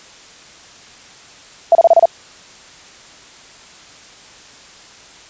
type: tone bursts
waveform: sine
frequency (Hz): 670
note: E5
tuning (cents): +28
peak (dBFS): -4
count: 6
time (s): 1.72-2.056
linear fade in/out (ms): 2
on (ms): 31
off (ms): 30
effects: white hiss -41 dBFS RMS until 5.29 s + resampled to 16000 Hz